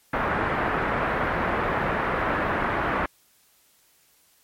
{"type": "low-pass noise", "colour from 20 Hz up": "white", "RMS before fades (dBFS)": -25, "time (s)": [0.13, 3.06], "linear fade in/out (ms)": 5, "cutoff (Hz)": 1700, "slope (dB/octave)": 24, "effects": ["white hiss -61 dBFS RMS until 4.43 s", "MP3 64 kbps"]}